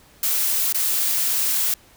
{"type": "noise with dropouts", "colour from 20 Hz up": "blue", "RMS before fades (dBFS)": -21, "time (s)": [0.23, 1.74], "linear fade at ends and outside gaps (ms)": 2, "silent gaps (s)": [0.726, 0.745], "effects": ["pink hiss -52 dBFS RMS until 1.96 s"]}